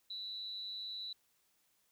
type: tone with amplitude modulation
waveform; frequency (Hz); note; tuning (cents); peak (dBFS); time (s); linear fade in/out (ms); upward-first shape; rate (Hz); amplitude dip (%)
sine; 3951; B7; 0; -38; 0.1-1.13; 5; sine; 207; 60
effects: white hiss -75 dBFS RMS until 1.91 s